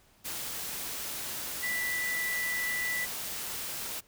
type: tone in noise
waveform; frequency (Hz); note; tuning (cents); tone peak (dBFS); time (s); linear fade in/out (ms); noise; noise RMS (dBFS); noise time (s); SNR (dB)
sine; 1975.5; B6; 0; -30; 1.62-3.06; 20; white; -37; 0.24-4.01; +4
effects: pink hiss -63 dBFS RMS until 4.07 s